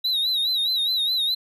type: tone with vibrato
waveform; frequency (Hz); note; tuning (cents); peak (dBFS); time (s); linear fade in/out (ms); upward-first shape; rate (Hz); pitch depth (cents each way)
triangle; 3869; B7; -36; -19; 0.04-1.35; 10; sine; 4.8; 90
effects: none